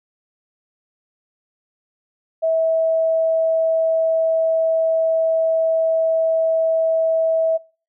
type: tone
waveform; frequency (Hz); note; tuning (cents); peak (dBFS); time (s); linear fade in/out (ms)
sine; 649; E5; -27; -15; 2.42-7.58; 20
effects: noise-tail reverb RT60 0.4 s tail -25 dB re dry